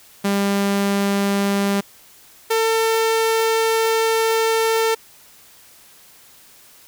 sawtooth tone pair in turn, 199.5 / 448.9 Hz, G3 / A4, +31 / +35 cents, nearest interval octave + major second, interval 1404 cents, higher second, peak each -13 / -12 dBFS, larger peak second, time 0.24-1.81 / 2.5-4.95 s, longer second, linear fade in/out 10 ms, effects white hiss -48 dBFS RMS until 6.87 s

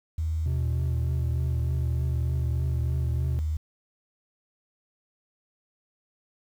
sine tone with pitch glide, 79.8 to 77.39 Hz, D#2 to D#2, +44 to -9 cents, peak -24 dBFS, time 0.18-3.57 s, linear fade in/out 5 ms, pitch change -53 cents, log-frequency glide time 0.68-2 s
triangle tone with vibrato, 123.6 Hz, B2, 2 cents sharp, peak -24 dBFS, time 0.46-3.39 s, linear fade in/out 0 ms, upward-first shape triangle, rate 3.3 Hz, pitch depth 86 cents each way
effects tanh soft clip ceiling -19 dBFS + 9-bit

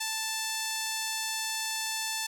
sawtooth tone with band-pass filter, 881 Hz, A5, 2 cents sharp, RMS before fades -33 dBFS, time 0-2.27 s, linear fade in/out 10 ms, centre 6900 Hz, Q 0.76, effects none

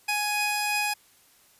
sawtooth tone pair together, 834.3 / 2500 Hz, G#5 / D#7, +8 / +8 cents, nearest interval octave + perfect fifth, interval 1900 cents, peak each -24 dBFS, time 0.08-0.94 s, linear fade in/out 10 ms, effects white hiss -59 dBFS RMS until 1.59 s + resampled to 32000 Hz

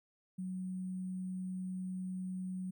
sine tone with sample-and-hold, 185 Hz, F#3, in tune, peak -37 dBFS, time 0.38-2.71 s, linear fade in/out 10 ms, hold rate 8820 Hz, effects none

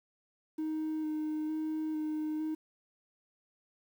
triangle tone with vibrato, 310.4 Hz, D#4, 4 cents flat, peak -29 dBFS, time 0.58-2.55 s, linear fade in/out 10 ms, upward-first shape square, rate 1.1 Hz, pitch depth 12 cents each way, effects tanh soft clip ceiling -27 dBFS + 10-bit

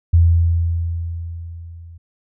sine tone with level ramp, 84.2 Hz, E2, 37 cents sharp, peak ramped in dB -7 to -36 dBFS, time 0.13-1.98 s, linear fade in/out 10 ms, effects none

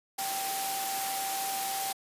sine tone in noise, 780 Hz, G5, 9 cents flat, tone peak -33 dBFS, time 0.18-1.93 s, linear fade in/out 10 ms, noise white, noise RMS -34 dBFS, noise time 0.18-1.93 s, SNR -2 dB, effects high-pass 200 Hz 12 dB/octave + resampled to 32000 Hz

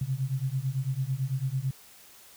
sine beating tone pair, 128.4 / 137.4 Hz, C3 / C#3, -32 / -15 cents, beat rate 9 Hz, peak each -30 dBFS, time 0.01-1.71 s, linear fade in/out 5 ms, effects white hiss -53 dBFS RMS until 2.36 s

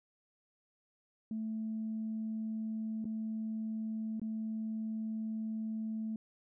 sine tone with dropouts, 220 Hz, A3, in tune, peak -34 dBFS, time 1.31-6.16 s, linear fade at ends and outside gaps 2 ms, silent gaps 3.044-3.053 / 4.197-4.216 s, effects tanh soft clip ceiling -30 dBFS

